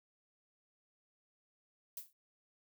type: noise with exponential decay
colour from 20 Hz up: violet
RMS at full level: -40 dBFS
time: 1.97-2.13 s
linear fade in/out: 2 ms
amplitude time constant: 34 ms
effects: none